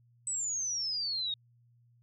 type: exponential sweep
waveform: sine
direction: down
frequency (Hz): 8100 to 3700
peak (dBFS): -31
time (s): 0.27-1.34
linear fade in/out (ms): 2
effects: added 119 Hz sine -62 dBFS peak until 2.02 s